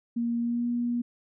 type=tone with pitch glide; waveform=sine; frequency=235.1 to 239.8 Hz; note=A#3 to A#3; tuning=+15 to +49 cents; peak=-25 dBFS; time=0.16-1.02 s; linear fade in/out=10 ms; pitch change=+34 cents; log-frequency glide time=0.39-0.67 s; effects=none